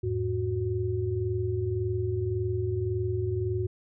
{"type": "tone cluster", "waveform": "sine", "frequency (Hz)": [86.1, 107.9, 367.8], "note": ["F2", "A2", "F#4"], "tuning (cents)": [-24, -33, -10], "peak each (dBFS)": [-33, -29, -30], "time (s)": [0.03, 3.67], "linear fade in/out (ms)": 10, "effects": []}